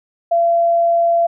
sine tone, 680 Hz, F5, 46 cents flat, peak -11 dBFS, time 0.31-1.27 s, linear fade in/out 10 ms, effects none

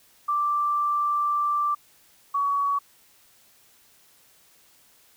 sine tone pair in turn, 1174.7 / 1128.6 Hz, D6 / C#6, 0 / +31 cents, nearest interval minor second, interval 69 cents, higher first, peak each -21 dBFS, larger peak neither, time 0.28-1.75 / 2.34-2.79 s, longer first, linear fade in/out 10 ms, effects white hiss -58 dBFS RMS until 5.16 s

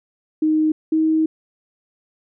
sine tone pair in turn, 311.1 / 316.5 Hz, D#4 / D#4, 0 / +30 cents, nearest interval unison, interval 30 cents, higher second, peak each -14 dBFS, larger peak neither, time 0.42-0.72 / 0.92-1.26 s, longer second, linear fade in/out 5 ms, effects none

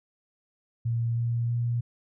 sine tone with pitch steps, 116.54 / 117.76 / 118.99 Hz, A#2 / A#2 / A#2, 0 / +18 / +36 cents, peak -24 dBFS, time 0.85-1.81 s, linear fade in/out 10 ms, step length 320 ms, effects none

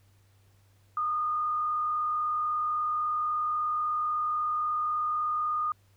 sine tone with frequency modulation, 1224 Hz, D#6, 29 cents flat, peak -26 dBFS, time 0.97-5.72 s, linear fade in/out 2 ms, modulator 43.7 Hz, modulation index 0.4, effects added 98 Hz sine -60 dBFS peak until 5.96 s + pink hiss -68 dBFS RMS until 5.96 s

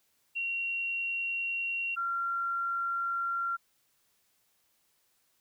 sine tone pair in turn, 2745 / 1375.7 Hz, F7 / F6, -31 / -26 cents, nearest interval octave, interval 1195 cents, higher first, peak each -30 / -29 dBFS, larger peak second, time 0.35-1.96 / 1.96-3.57 s, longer neither, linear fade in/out 20 ms, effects white hiss -72 dBFS RMS until 5.4 s

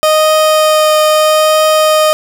30% pulse tone with vibrato, 619 Hz, D#5, 9 cents flat, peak -4 dBFS, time 0.03-2.13 s, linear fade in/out 0 ms, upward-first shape triangle, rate 0.77 Hz, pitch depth 11 cents each way, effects none

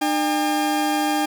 40% pulse tone pair together, 302.3 / 804 Hz, D#4 / G5, -50 / +44 cents, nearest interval octave + perfect fourth, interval 1694 cents, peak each -21 dBFS, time 0.01-1.26 s, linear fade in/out 10 ms, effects none

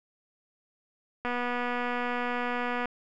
click train, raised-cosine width 0.5 ms, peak -17 dBFS, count 393, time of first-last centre 1.25-2.857 s, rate 244 Hz, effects none

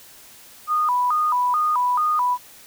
sine tone with vibrato, 1102 Hz, C#6, 11 cents flat, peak -17 dBFS, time 0.67-2.38 s, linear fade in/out 50 ms, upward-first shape square, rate 2.3 Hz, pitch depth 190 cents each way, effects white hiss -46 dBFS RMS until 2.66 s

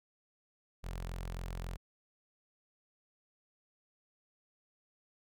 sawtooth tone with notch filter, 43.65 Hz, F1, in tune, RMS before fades -41 dBFS, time 0.83-1.77 s, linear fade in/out 20 ms, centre 290 Hz, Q 1.5, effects none

